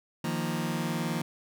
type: chord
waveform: sawtooth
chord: Eb suspended second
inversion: none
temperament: just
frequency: 155.56 / 175.01 / 233.3 Hz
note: Eb3 / F3 / Bb3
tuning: 0 / +4 / +2 cents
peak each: -29 dBFS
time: 0.24-1.22 s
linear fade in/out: 5 ms
effects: none